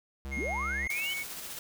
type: tone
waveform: square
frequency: 67.8 Hz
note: C#2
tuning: 38 cents flat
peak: -37 dBFS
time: 0.25-0.87 s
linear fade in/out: 0 ms
type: tone with pitch glide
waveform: triangle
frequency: 2142 to 2221 Hz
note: C7 to C#7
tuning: +40 to +3 cents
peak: -32 dBFS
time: 0.31-1.24 s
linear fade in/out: 20 ms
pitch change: +63 cents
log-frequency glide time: 0.89-1.01 s
type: linear sweep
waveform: sine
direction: up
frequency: 155.56 to 3107 Hz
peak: -33 dBFS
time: 0.36-1.14 s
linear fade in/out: 10 ms
type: noise with tremolo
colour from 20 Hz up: white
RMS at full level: -40 dBFS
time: 0.9-1.59 s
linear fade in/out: 2 ms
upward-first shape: square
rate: 15 Hz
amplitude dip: 25%
effects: none